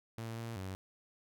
sawtooth tone with pitch steps, 113.8 / 115.4 / 94.7 Hz, A#2 / A#2 / F#2, -41 / -17 / +41 cents, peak -36 dBFS, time 0.18-0.75 s, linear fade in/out 0 ms, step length 190 ms, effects none

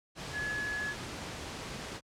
sine tone in noise, 1698 Hz, G#6, 38 cents sharp, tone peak -33 dBFS, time 0.32-0.95 s, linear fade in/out 50 ms, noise pink, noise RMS -40 dBFS, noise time 0.15-2.01 s, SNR +4 dB, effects high-pass 60 Hz 12 dB/octave + low-pass 7000 Hz 12 dB/octave

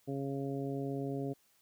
harmonic tone, 137.8 Hz, C#3, 10 cents flat, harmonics 1 / 2 / 3 / 4 / 5, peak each -39 / -38 / -40 / -46 / -47 dBFS, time 0.07-1.34 s, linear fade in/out 20 ms, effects white hiss -70 dBFS RMS until 1.61 s

